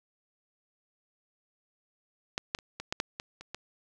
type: clicks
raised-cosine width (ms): 0.2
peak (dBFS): -13 / -12 / -28 / -20 / -13 / -11 / -19 / -28 / -20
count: 9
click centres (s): 2.379 / 2.549 / 2.588 / 2.8 / 2.925 / 3.001 / 3.199 / 3.41 / 3.546
effects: none